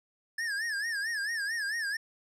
square tone with vibrato, 1730 Hz, A6, 30 cents flat, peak -31 dBFS, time 0.38-1.97 s, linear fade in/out 5 ms, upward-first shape sine, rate 4.5 Hz, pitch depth 140 cents each way, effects low-pass 9000 Hz 12 dB/octave

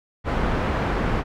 pink low-pass noise, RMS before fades -23 dBFS, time 0.24-1.24 s, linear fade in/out 50 ms, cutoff 1600 Hz, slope 12 dB/octave, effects none

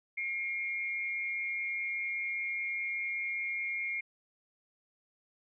sine tone pair together, 2148 / 2357 Hz, C7 / D7, +45 / +6 cents, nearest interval major second, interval 161 cents, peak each -33 / -40 dBFS, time 0.17-4.01 s, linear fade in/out 10 ms, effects none

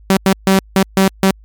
sawtooth tone bursts at uneven times, 192.2 Hz, G3, 34 cents flat, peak -4 dBFS, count 6, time 0.1-0.17 / 0.26-0.33 / 0.47-0.59 / 0.76-0.83 / 0.97-1.08 / 1.23-1.31 s, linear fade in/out 2 ms, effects added 52 Hz sine -39 dBFS peak until 1.44 s + MP3 96 kbps

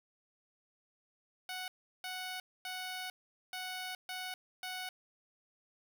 10% pulse tone bursts at uneven times, 740 Hz, F#5, in tune, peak -31 dBFS, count 6, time 1.49-1.68 / 2.04-2.4 / 2.65-3.1 / 3.53-3.95 / 4.09-4.34 / 4.63-4.89 s, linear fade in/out 2 ms, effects none

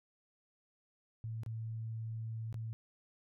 sine tone with dropouts, 112.2 Hz, A2, 34 cents sharp, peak -38 dBFS, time 1.24-2.73 s, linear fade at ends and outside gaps 0 ms, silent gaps 1.434-1.462 / 2.527-2.543 s, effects none

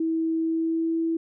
sine tone with pitch glide, 324.6 to 328.4 Hz, E4 to E4, -27 to -6 cents, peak -22 dBFS, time 0-1.17 s, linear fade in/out 5 ms, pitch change +21 cents, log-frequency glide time 0.39-0.98 s, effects none

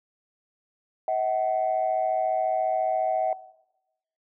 sine tone pair together, 640 / 754.4 Hz, D#5 / F#5, +49 / +33 cents, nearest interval minor third, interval 284 cents, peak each -25 dBFS, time 1.08-3.33 s, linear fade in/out 2 ms, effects noise-tail reverb RT60 0.9 s tail -17 dB re dry + tanh soft clip ceiling -16 dBFS

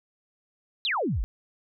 sine exponential sweep, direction down, 4186 to 36.71 Hz, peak -24 dBFS, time 0.85-1.24 s, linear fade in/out 0 ms, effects none

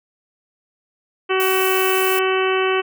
harmonic tone, 377.7 Hz, F#4, 36 cents sharp, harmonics 1 / 2 / 3 / 4 / 5 / 6 / 7 / 8, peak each -18 / -27 / -24 / -27 / -30 / -30 / -26 / -29 dBFS, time 1.29-2.82 s, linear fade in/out 20 ms
violet noise, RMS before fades -25 dBFS, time 1.4-2.19 s, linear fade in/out 0 ms
effects none

